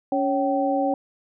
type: tone cluster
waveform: sine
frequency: 281.2 / 551 / 772 Hz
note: C#4 / C#5 / G5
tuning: +25 / -11 / -27 cents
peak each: -24 dBFS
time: 0.12-0.94 s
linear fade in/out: 2 ms
effects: none